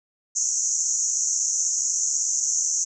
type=band-pass noise; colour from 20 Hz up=pink; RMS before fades=-24 dBFS; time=0.35-2.85 s; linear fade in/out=20 ms; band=6000 to 7100 Hz; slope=96 dB/octave; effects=none